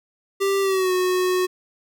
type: tone with pitch glide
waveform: square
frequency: 393 to 366.7 Hz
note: G4 to F#4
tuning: +4 to -15 cents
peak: -19 dBFS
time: 0.4-1.47 s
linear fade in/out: 20 ms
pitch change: -119 cents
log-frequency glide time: 0.61-0.92 s
effects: none